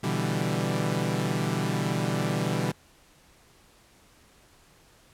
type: chord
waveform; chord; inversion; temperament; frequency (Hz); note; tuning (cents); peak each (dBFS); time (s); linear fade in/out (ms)
sawtooth; E minor seventh; second; equal; 123.47 / 146.83 / 164.81 / 196; B2 / D3 / E3 / G3; 0 / 0 / 0 / 0; -27; 0.03-2.72; 10
effects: pink hiss -58 dBFS RMS until 5.13 s + low-pass 12000 Hz 12 dB/octave